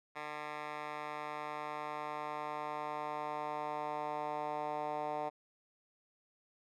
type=tone with band-pass filter sweep; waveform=10% pulse; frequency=150 Hz; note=D3; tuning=37 cents sharp; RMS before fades=-40 dBFS; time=0.15-5.3 s; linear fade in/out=20 ms; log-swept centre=1500 to 780 Hz; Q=2; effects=none